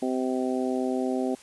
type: harmonic tone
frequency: 128.7 Hz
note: C3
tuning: 28 cents flat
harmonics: 2 / 3 / 4 / 5 / 6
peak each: -27 / -30 / -34 / -34 / -36 dBFS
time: 0.02-1.35 s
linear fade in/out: 5 ms
effects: white hiss -51 dBFS RMS until 1.42 s + resampled to 24000 Hz